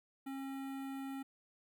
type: tone with notch filter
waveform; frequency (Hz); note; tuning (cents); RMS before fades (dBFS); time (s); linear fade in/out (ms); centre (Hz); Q
square; 270.7; C#4; -41; -43; 0.26-1.23; 10; 5400; 0.63
effects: none